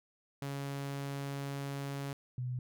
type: tone pair in turn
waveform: sawtooth / sine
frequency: 139.6 / 125.04 Hz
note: C#3 / B2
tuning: +13 / +22 cents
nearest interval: major second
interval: 191 cents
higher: first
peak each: -33 / -34 dBFS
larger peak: first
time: 0.42-2.13 / 2.38-2.59 s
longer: first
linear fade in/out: 2 ms
effects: none